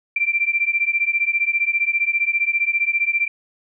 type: beating tone pair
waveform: sine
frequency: 2349 / 2364 Hz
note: D7 / D7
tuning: 0 / +11 cents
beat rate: 15 Hz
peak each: -20 dBFS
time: 0.16-3.28 s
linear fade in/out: 5 ms
effects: none